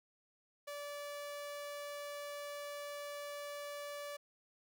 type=tone; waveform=sawtooth; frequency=579 Hz; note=D5; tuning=25 cents flat; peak=-39 dBFS; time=0.67-4.17 s; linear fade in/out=10 ms; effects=none